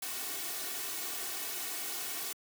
white noise with comb filter, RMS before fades -38 dBFS, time 0.02-2.33 s, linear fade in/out 5 ms, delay 2.7 ms, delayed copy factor +1, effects high-pass 150 Hz 12 dB/octave

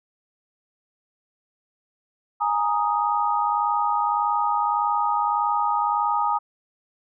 sine chord, Ab suspended second, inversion none, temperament equal, 830.6 / 932.3 / 1244.5 Hz, Ab5 / Bb5 / Eb6, 0 / 0 / 0 cents, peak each -24 dBFS, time 2.4-6.39 s, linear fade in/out 20 ms, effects none

